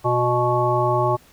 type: harmonic tone with a mistuned harmonic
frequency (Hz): 122.8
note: B2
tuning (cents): -9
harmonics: 1 / 3 / 5 / 7 / 9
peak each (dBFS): -23 / -23 / -23 / -23 / -23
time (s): 0.04-1.17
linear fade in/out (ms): 20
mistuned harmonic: 3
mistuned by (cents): -19
effects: pink hiss -52 dBFS RMS until 1.32 s